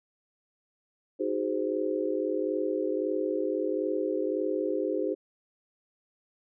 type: chord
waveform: sine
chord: Ab dominant seventh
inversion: second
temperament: just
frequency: 311.5 / 373.8 / 415.3 / 519.1 Hz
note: Eb4 / Gb4 / Ab4 / C5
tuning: +2 / +18 / 0 / -14 cents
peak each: -32 dBFS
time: 1.19-5.15 s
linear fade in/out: 20 ms
effects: none